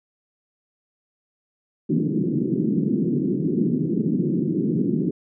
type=band-pass noise; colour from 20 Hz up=pink; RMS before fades=-22 dBFS; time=1.89-5.11 s; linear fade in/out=5 ms; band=150 to 370 Hz; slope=48 dB/octave; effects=none